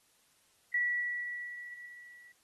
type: tone with level ramp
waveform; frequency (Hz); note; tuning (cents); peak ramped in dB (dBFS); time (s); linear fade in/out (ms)
sine; 1944; B6; -28; -26 to -54; 0.74-2.32; 5
effects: white hiss -69 dBFS RMS until 2.43 s + AAC 32 kbps